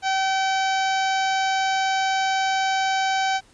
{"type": "harmonic tone", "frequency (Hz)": 768, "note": "G5", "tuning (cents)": -36, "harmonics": [1, 2, 3, 4, 5, 6, 7, 8, 9], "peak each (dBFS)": [-21, -27, -31, -33, -35, -37, -38, -39, -40], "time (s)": [0.02, 3.41], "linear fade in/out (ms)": 50, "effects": ["pink hiss -55 dBFS RMS until 3.53 s", "resampled to 22050 Hz"]}